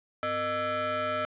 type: ring-modulated tone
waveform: 40% pulse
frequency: 356.7 Hz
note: F4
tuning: 37 cents sharp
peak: -24 dBFS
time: 0.23-1.25 s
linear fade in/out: 0 ms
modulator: 969 Hz
effects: resampled to 8000 Hz + 10-bit